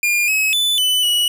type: tone with pitch steps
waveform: 45% pulse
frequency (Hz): 2413 / 2562 / 3494 / 3002 / 2931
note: D7 / E7 / A7 / F#7 / F#7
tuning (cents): +46 / -50 / -13 / +24 / -17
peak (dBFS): -14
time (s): 0.03-1.28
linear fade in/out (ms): 2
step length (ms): 250
effects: none